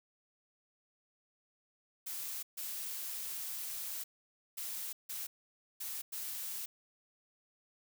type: noise bursts at uneven times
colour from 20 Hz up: blue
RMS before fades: -41 dBFS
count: 6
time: 2.06-2.43 / 2.57-4.04 / 4.57-4.93 / 5.09-5.27 / 5.8-6.02 / 6.12-6.66 s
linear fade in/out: 10 ms
effects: none